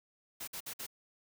white noise bursts, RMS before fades -42 dBFS, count 4, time 0.4-0.866 s, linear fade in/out 10 ms, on 76 ms, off 54 ms, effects none

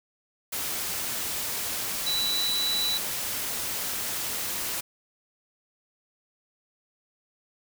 sine tone in noise, 3951 Hz, B7, in tune, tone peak -25 dBFS, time 2.06-2.98 s, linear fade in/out 10 ms, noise white, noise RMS -31 dBFS, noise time 0.52-4.81 s, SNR +3 dB, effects none

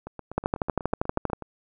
two click trains, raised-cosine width 1 ms, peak -9 / -22 dBFS, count 13 / 12, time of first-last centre 0.38-1.332 / 0.07-1.423 s, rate 12.6 / 8.13 Hz, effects none

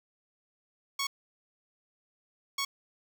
10% pulse tone bursts at uneven times, 1108.7 Hz, C#6, in tune, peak -21 dBFS, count 2, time 0.99-1.07 / 2.58-2.65 s, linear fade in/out 5 ms, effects none

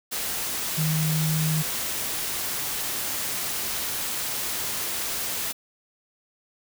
sine tone in noise, 156.8 Hz, D#3, 14 cents sharp, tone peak -22 dBFS, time 0.77-1.63 s, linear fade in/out 20 ms, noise white, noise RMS -29 dBFS, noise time 0.11-5.53 s, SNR +4 dB, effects none

